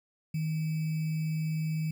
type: tone with sample-and-hold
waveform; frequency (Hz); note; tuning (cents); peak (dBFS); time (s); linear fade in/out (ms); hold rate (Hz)
sine; 157.8; D#3; +25; -28; 0.34-1.91; 5; 2450
effects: none